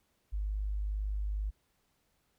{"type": "tone", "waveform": "sine", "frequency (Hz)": 51.1, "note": "G#1", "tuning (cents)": -27, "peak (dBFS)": -31, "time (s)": [0.32, 1.51], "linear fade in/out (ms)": 20, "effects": ["pink hiss -75 dBFS RMS until 2.38 s"]}